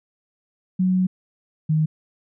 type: tone pair in turn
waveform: sine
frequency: 185 / 155.87 Hz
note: F#3 / D#3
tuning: 0 / +3 cents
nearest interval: minor third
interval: 297 cents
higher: first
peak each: -16 dBFS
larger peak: neither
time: 0.79-1.07 / 1.69-1.86 s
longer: first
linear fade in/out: 10 ms
effects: none